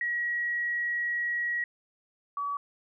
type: tone pair in turn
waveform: sine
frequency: 1910 / 1140 Hz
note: A#6 / C#6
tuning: +42 / +48 cents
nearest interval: major sixth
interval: 894 cents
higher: first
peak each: -27 / -29 dBFS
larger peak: first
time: 0.01-1.64 / 2.37-2.57 s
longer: first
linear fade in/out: 2 ms
effects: none

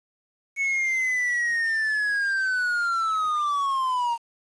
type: linear sweep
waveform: triangle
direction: down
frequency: 2217 to 921 Hz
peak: -20 dBFS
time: 0.56-4.18 s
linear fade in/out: 50 ms
effects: resampled to 22050 Hz + 8-bit

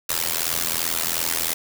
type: noise with amplitude modulation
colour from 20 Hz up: white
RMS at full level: -20 dBFS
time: 0.09-1.54 s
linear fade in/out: 5 ms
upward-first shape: sine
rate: 82.8 Hz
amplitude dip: 100%
effects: none

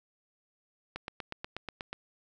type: click train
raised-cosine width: 0.3 ms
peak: -21 dBFS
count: 9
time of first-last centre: 0.96-1.93 s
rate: 8.25 Hz
effects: none

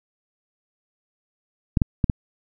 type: clicks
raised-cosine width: 5 ms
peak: -5 dBFS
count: 4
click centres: 1.772 / 1.818 / 2.042 / 2.098 s
effects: none

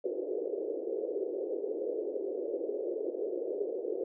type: band-pass noise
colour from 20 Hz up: pink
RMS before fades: -35 dBFS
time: 0.04-4.04 s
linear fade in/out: 5 ms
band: 360 to 510 Hz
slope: 48 dB/octave
effects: none

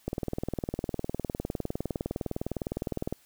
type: click train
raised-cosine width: 2 ms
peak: -17 dBFS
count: 61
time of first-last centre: 0.08-3.126 s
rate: 19.7 Hz
effects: white hiss -62 dBFS RMS until 3.25 s

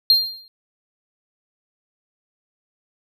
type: tone with exponential decay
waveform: triangle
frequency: 4197 Hz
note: C8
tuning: 5 cents sharp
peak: -7 dBFS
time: 0.1-0.48 s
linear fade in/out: 1 ms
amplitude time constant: 82 ms
effects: none

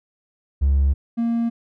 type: tone pair in turn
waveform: triangle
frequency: 69.3 / 232.5 Hz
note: C#2 / A#3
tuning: 0 / -4 cents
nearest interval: octave + major sixth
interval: 2096 cents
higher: second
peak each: -11 / -16 dBFS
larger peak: first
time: 0.61-0.94 / 1.17-1.5 s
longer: neither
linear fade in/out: 20 ms
effects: tanh soft clip ceiling -10 dBFS

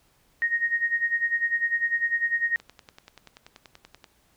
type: tone with tremolo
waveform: sine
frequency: 1864.7 Hz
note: A#6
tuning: in tune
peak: -19 dBFS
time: 0.42-2.56 s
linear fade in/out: 0 ms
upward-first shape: sine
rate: 10 Hz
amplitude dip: 80%
type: click train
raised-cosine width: 0.2 ms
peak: -27 dBFS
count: 16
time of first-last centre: 2.6-4.042 s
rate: 10.4 Hz
effects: pink hiss -64 dBFS RMS until 4.36 s

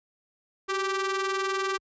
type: ring-modulated tone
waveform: sawtooth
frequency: 392 Hz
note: G4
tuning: in tune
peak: -19 dBFS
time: 0.68-1.78 s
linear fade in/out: 20 ms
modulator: 774 Hz
effects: high-pass 60 Hz 12 dB/octave + resampled to 16000 Hz

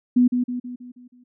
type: tone with echo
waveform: sine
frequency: 246.9 Hz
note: B3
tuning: in tune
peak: -12 dBFS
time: 0.16-0.28 s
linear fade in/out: 10 ms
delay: 160 ms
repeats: 6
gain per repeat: -6 dB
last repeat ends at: 1.24 s
effects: none

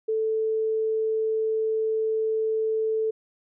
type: tone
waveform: sine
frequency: 440 Hz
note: A4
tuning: in tune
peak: -22 dBFS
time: 0.08-3.11 s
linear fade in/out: 10 ms
effects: none

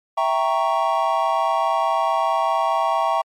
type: chord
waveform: triangle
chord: E diminished seventh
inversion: none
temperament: equal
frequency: 659.3 / 784 / 932.3 / 1108.7 Hz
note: E5 / G5 / Bb5 / Db6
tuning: 0 / 0 / 0 / 0 cents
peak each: -21 dBFS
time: 0.17-3.22 s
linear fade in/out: 10 ms
effects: MP3 96 kbps

